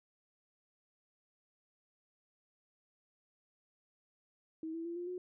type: tone with pitch steps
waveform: sine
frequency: 320.2 / 330.2 / 340.4 / 351 / 361.9 Hz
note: D#4 / E4 / F4 / F4 / F#4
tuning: +50 / +3 / -44 / +9 / -38 cents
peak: -38 dBFS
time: 4.63-5.18 s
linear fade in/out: 2 ms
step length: 110 ms
effects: none